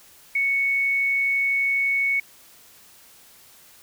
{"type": "tone", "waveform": "sine", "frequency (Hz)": 2217, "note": "C#7", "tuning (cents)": 0, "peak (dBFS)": -19, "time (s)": [0.35, 2.2], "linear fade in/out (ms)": 5, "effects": ["white hiss -51 dBFS RMS until 3.82 s"]}